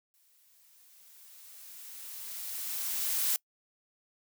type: noise with exponential growth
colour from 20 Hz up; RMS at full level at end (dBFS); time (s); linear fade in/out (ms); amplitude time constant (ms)
blue; -28; 0.14-3.36; 0; 700
effects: noise-tail reverb RT60 0.1 s tail -25 dB re dry